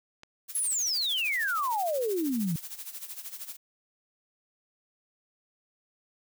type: click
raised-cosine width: 0.2 ms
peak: -29 dBFS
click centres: 0.234 s
type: noise with tremolo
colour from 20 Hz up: blue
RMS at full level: -38 dBFS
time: 0.48-3.57 s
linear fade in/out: 20 ms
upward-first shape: sine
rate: 13 Hz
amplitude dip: 75%
type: exponential sweep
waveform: sine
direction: down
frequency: 11340 to 155.4 Hz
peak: -26 dBFS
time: 0.55-2.56 s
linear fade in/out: 2 ms
effects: none